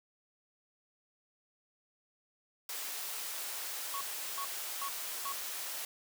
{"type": "high-pass noise", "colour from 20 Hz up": "white", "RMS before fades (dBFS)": -40, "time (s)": [2.69, 5.85], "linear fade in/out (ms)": 2, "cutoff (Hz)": 500, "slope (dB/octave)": 12}
{"type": "tone bursts", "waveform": "triangle", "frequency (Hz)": 1108.7, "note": "C#6", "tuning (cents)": 0, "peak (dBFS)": -35, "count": 4, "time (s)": [3.94, 5.322], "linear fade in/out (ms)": 0, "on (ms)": 68, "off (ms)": 370}
{"effects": []}